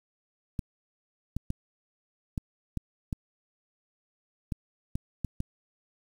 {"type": "clicks", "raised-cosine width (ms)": 5, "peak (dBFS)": -18, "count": 10, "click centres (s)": [0.592, 1.366, 1.504, 2.378, 2.773, 3.128, 4.522, 4.955, 5.247, 5.404], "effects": ["8-bit"]}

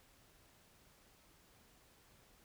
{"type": "silence", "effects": ["pink hiss -67 dBFS RMS until 2.44 s"]}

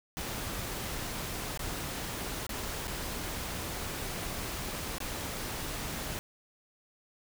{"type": "noise with dropouts", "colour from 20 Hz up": "pink", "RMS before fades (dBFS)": -37, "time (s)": [0.17, 6.19], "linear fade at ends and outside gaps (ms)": 0, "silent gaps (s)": [[1.575, 1.593], [2.467, 2.493], [2.873, 2.879], [4.983, 5.003]], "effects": []}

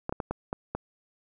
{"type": "clicks", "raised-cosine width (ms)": 1, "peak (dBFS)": -16, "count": 6, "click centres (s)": [0.094, 0.125, 0.202, 0.31, 0.529, 0.75], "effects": []}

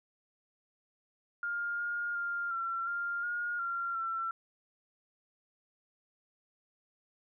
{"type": "tone with pitch steps", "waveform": "sine", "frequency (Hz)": [1409, 1418, 1400, 1358, 1398, 1428, 1380, 1347], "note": ["F6", "F6", "F6", "F6", "F6", "F6", "F6", "E6"], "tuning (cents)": [15, 26, 4, -49, 1, 38, -21, 37], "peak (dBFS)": -32, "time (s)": [1.43, 4.31], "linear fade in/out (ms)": 2, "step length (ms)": 360, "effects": []}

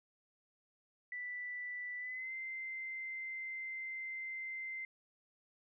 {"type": "tone with pitch glide", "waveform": "sine", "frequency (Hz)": [1975.5, 2079], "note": ["B6", "C7"], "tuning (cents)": [0, -12], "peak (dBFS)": -40, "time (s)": [1.12, 4.85], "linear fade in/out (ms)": 2, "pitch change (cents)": 88, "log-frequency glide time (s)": [1.98, 2.33], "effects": []}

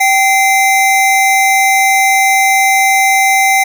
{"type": "tone pair together", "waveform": "square", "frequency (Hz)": [777, 2074], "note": ["G5", "C7"], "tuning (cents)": [-16, -16], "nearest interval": "octave + perfect fourth", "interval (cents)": 1700, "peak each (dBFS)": -11, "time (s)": [0, 3.64], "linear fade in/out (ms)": 10, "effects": []}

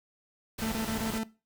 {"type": "noise", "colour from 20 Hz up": "pink", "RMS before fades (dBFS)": -37, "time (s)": [0.58, 1.19], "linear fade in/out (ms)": 10}
{"type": "tone bursts", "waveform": "40% pulse", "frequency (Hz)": 222, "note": "A3", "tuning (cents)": 16, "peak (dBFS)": -29, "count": 5, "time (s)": [0.62, 1.233], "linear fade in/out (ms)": 0, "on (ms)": 97, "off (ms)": 32}
{"effects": ["noise-tail reverb RT60 0.3 s tail -19 dB re dry"]}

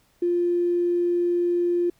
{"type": "tone with tanh clipping", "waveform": "triangle", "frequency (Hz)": 349.2, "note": "F4", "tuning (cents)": 0, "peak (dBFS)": -19, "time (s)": [0.22, 1.9], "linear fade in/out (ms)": 5, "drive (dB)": 3, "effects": ["pink hiss -63 dBFS RMS until 1.99 s"]}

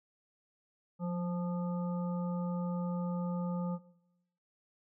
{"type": "harmonic tone with a mistuned harmonic", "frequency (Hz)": 174.61, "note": "F3", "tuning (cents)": 0, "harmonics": [1, 3, 5, 7], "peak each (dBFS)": [-32, -42, -46, -49], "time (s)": [0.99, 3.79], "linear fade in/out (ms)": 50, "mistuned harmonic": 1, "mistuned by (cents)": 27, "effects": ["noise-tail reverb RT60 0.9 s tail -19 dB re dry"]}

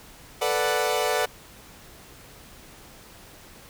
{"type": "chord", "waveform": "sawtooth", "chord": "B minor seventh", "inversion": "third", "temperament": "equal", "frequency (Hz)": [440, 493.9, 587.3, 740], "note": ["A4", "B4", "D5", "F#5"], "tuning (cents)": [0, 0, 0, 0], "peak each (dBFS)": -24, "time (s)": [0.41, 1.26], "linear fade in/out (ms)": 10, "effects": ["pink hiss -48 dBFS RMS until 3.69 s"]}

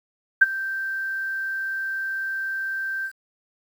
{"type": "tone with ADSR envelope", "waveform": "sine", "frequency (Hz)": 1566, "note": "G6", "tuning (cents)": -2, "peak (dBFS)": -7, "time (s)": [0.41, 3.12], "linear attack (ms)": 12, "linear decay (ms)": 26, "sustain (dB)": -18, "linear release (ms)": 70, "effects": ["8-bit"]}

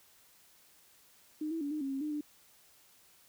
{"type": "tone with pitch steps", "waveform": "sine", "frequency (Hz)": [306.4, 326.8, 285.9, 305.1, 272.4, 270.5, 302.5, 297], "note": ["D#4", "E4", "D4", "D#4", "C#4", "C#4", "D#4", "D4"], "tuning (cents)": [-27, -15, -46, -34, -30, -42, -49, 20], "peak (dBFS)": -33, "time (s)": [1.41, 2.21], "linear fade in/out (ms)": 5, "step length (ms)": 100, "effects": ["white hiss -63 dBFS RMS until 3.28 s"]}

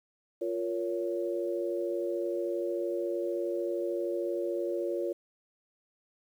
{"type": "chord", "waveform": "sine", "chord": "Bb minor", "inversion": "second", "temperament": "just", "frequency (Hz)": [349.6, 466.2, 559.4], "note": ["F4", "Bb4", "Db5"], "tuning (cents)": [2, 0, 16], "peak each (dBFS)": [-32, -36, -34], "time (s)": [0.41, 5.13], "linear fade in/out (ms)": 10, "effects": ["10-bit"]}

